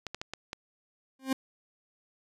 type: clicks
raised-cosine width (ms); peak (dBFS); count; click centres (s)
0.2; -19; 5; 0.067 / 0.146 / 0.215 / 0.336 / 0.531
type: tone with exponential growth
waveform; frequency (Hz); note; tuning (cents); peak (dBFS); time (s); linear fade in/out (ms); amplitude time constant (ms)
40% pulse; 264.9; C4; +22; -22; 1.19-1.33; 5; 29
effects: resampled to 32000 Hz